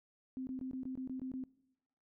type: tone bursts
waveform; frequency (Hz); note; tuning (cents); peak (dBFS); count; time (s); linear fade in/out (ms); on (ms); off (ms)
sine; 259.9; C4; -11; -38; 9; 0.37-1.438; 0; 100; 21
effects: noise-tail reverb RT60 0.9 s tail -22 dB re dry